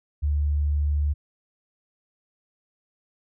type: tone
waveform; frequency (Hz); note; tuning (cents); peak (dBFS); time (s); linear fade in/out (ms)
sine; 73.3; D2; -3; -20; 0.22-1.14; 20
effects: none